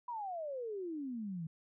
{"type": "exponential sweep", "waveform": "sine", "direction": "down", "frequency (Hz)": [995, 155.56], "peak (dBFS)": -38, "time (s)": [0.08, 1.47], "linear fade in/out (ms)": 5, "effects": []}